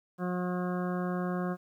harmonic tone, 180 Hz, F#3, 47 cents flat, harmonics 1 / 2 / 3 / 4 / 6 / 7 / 8 / 9, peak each -31 / -37 / -40 / -41 / -42 / -45 / -47 / -47 dBFS, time 0.18-1.57 s, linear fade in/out 50 ms, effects 11-bit

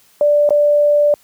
sine tone with dropouts, 587.3 Hz, D5, in tune, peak -9 dBFS, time 0.21-1.14 s, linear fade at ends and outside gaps 1 ms, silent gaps 0.491-0.506 s, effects white hiss -52 dBFS RMS until 1.23 s + high-pass 60 Hz 12 dB/octave

